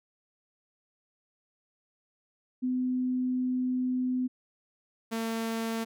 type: tone pair in turn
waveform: sine / sawtooth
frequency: 253.4 / 226.2 Hz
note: B3 / A3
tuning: +45 / +48 cents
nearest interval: major second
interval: 197 cents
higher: first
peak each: -26 dBFS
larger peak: neither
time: 2.62-4.28 / 5.11-5.85 s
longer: first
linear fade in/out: 20 ms
effects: none